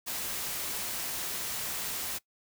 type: noise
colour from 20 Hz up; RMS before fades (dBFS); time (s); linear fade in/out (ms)
white; -35; 0.06-2.19; 20
effects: noise-tail reverb RT60 0.1 s tail -20 dB re dry